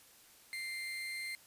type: tone with amplitude modulation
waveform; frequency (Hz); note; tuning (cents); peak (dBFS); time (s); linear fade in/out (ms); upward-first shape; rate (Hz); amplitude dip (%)
35% pulse; 2093; C7; 0; -36; 0.53-1.35; 0; sine; 273; 30
effects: white hiss -61 dBFS RMS until 1.46 s + resampled to 32000 Hz